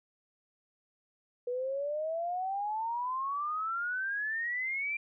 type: exponential sweep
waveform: sine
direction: up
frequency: 483.2 to 2381 Hz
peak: -31 dBFS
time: 1.47-4.97 s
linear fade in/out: 5 ms
effects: none